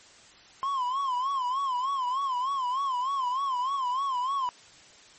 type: tone with vibrato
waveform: triangle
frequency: 1046.5 Hz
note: C6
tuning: in tune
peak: -24 dBFS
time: 0.63-4.49 s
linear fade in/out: 0 ms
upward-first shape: sine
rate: 3.3 Hz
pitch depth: 120 cents each way
effects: white hiss -53 dBFS RMS until 5.18 s + MP3 32 kbps